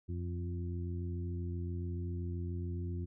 harmonic tone with a mistuned harmonic, 87.4 Hz, F2, 2 cents sharp, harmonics 1 / 2 / 3 / 4, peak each -36 / -44 / -48 / -47 dBFS, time 0.08-3.06 s, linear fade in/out 20 ms, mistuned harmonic 1, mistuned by +25 cents, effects none

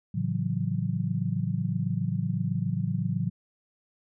sine chord, F# minor seventh, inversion first, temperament just, 111 / 138.75 / 166.5 / 185 Hz, A2 / C#3 / E3 / F#3, +16 / +2 / +18 / 0 cents, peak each -31 dBFS, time 0.14-3.3 s, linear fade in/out 10 ms, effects none

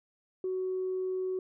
sine tone, 372.7 Hz, F#4, 13 cents sharp, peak -29 dBFS, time 0.44-1.39 s, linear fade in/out 2 ms, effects tanh soft clip ceiling -25 dBFS

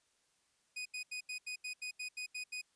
sawtooth tone bursts, 2489 Hz, D#7, in tune, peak -36 dBFS, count 11, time 0.76-2.616 s, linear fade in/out 10 ms, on 96 ms, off 80 ms, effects white hiss -75 dBFS RMS until 2.75 s + resampled to 22050 Hz

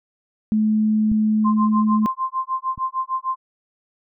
sine tone, 215.4 Hz, A3, 37 cents flat, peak -15 dBFS, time 0.52-2.06 s, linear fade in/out 0 ms
clicks, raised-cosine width 5 ms, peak -15 / -25 dBFS, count 2, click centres 1.117 / 2.778 s
sine tone with tremolo, 1046.5 Hz, C6, in tune, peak -18 dBFS, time 1.44-3.36 s, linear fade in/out 20 ms, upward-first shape sine, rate 6.6 Hz, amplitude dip 100%
effects none

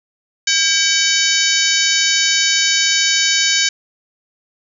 harmonic tone with a mistuned harmonic, 759 Hz, F#5, 44 cents sharp, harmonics 2 / 3 / 4 / 5 / 6 / 7 / 8 / 9, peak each -21 / -21 / -21 / -21 / -21 / -21 / -21 / -21 dBFS, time 0.47-3.69 s, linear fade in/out 5 ms, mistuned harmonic 2, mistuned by +100 cents, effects none

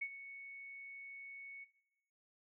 sine tone with ADSR envelope, 2217 Hz, C#7, in tune, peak -35 dBFS, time 0.01-1.65 s, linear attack 11 ms, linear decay 56 ms, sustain -13 dB, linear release 18 ms, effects noise-tail reverb RT60 0.9 s tail -17 dB re dry

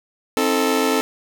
sawtooth chord, A diminished, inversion first, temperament just, 264 / 316.8 / 440 Hz, C4 / Eb4 / A4, +16 / +31 / 0 cents, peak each -17 / -20 / -16 dBFS, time 0.37-1.01 s, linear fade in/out 0 ms, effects none

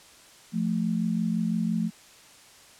sine tone pair together, 174.61 / 220.5 Hz, F3 / A3, 0 / +4 cents, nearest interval major third, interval 404 cents, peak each -27 / -26 dBFS, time 0.52-1.91 s, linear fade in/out 50 ms, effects white hiss -52 dBFS RMS until 2.79 s + low-pass 9000 Hz 12 dB/octave

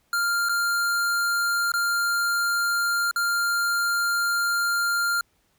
square tone with dropouts, 1396.9 Hz, F6, in tune, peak -22 dBFS, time 0.13-5.21 s, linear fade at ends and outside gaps 2 ms, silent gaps 0.488-0.493 / 1.719-1.738 / 3.112-3.16 s, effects pink hiss -67 dBFS RMS until 5.58 s

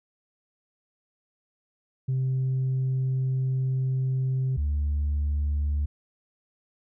sine tone pair in turn, 130.81 / 73.08 Hz, C3 / D2, 0 / -8 cents, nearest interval minor seventh, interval 1008 cents, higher first, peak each -21 dBFS, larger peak neither, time 2.08-4.57 / 4.57-5.86 s, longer first, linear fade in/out 10 ms, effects tanh soft clip ceiling -21 dBFS

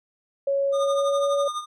sine tone with pitch glide, 554.4 to 565.1 Hz, C#5 to C#5, 0 to +33 cents, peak -20 dBFS, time 0.47-1.48 s, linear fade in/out 5 ms, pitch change +33 cents, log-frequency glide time 0.76-1.36 s
square tone with tremolo, 1218 Hz, D#6, 37 cents flat, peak -25 dBFS, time 0.72-1.66 s, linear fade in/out 50 ms, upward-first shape triangle, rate 12 Hz, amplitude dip 75%
effects low-pass 8000 Hz 12 dB/octave

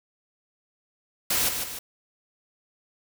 white noise with echo, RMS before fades -24 dBFS, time 1.3-1.49 s, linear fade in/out 5 ms, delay 150 ms, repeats 2, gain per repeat -6 dB, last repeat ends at 1.79 s, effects none

